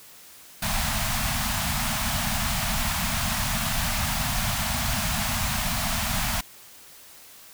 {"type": "band-stop noise", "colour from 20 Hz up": "pink", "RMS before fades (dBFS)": -26, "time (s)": [0.62, 6.41], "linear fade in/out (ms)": 5, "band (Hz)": [250, 620], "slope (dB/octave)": 96, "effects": ["white hiss -48 dBFS RMS until 7.53 s"]}